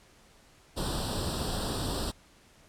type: noise with comb filter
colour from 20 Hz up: pink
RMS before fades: -32 dBFS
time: 0.76-2.12 s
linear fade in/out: 20 ms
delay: 0.23 ms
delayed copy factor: +0.9
effects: pink hiss -59 dBFS RMS until 2.68 s + low-pass 10000 Hz 12 dB/octave